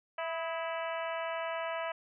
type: harmonic tone with a mistuned harmonic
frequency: 329.6 Hz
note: E4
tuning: in tune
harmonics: 2 / 3 / 4 / 5 / 6 / 7 / 8 / 9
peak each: -36 / -40 / -42 / -44 / -46 / -47 / -48 / -49 dBFS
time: 0.18-1.92 s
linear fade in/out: 5 ms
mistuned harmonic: 4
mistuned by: -46 cents
effects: none